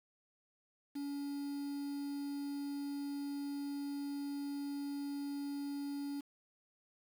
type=tone with quantisation; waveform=triangle; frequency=283.5 Hz; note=C#4; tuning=39 cents sharp; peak=-36 dBFS; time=0.95-6.21 s; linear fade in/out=10 ms; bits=9; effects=none